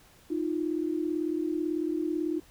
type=tone pair together; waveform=sine; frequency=311.1 / 349.2 Hz; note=D#4 / F4; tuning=0 / 0 cents; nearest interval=major second; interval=200 cents; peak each=-29 / -31 dBFS; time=0.3-2.4 s; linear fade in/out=10 ms; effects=pink hiss -58 dBFS RMS until 2.5 s